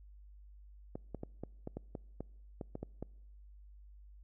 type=clicks; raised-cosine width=2 ms; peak=-27 dBFS; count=12; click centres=0.955 / 1.147 / 1.234 / 1.436 / 1.674 / 1.77 / 1.952 / 2.206 / 2.612 / 2.754 / 2.83 / 3.026 s; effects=noise-tail reverb RT60 1.0 s tail -26 dB re dry + added 50 Hz sine -53 dBFS peak until 4.23 s